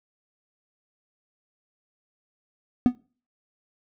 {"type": "tone with exponential decay", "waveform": "triangle", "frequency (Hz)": 246.9, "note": "B3", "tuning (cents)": 0, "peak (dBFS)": -8, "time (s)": [2.86, 2.95], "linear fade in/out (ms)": 0, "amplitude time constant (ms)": 19, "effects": ["noise-tail reverb RT60 0.4 s tail -24 dB re dry"]}